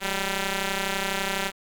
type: ring-modulated tone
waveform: 5% pulse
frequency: 196 Hz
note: G3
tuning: in tune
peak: -11 dBFS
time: 0-1.52 s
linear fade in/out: 50 ms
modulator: 1160 Hz
effects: none